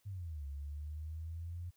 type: exponential two-way sweep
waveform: sine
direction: down then up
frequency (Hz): 103.4 to 69.3 to 88.6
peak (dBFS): -40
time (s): 0.05-1.71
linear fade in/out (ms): 20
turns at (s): 0.46
effects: white hiss -75 dBFS RMS until 1.76 s